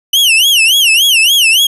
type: tone with vibrato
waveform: 40% pulse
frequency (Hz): 2946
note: F#7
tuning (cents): -8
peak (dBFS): -5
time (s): 0.13-1.67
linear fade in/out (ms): 5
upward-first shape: sine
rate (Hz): 3.5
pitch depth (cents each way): 220
effects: resampled to 32000 Hz